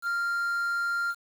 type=tone with quantisation; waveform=triangle; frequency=1393 Hz; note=F6; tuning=5 cents flat; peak=-24 dBFS; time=0.02-1.15 s; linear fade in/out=50 ms; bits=8; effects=none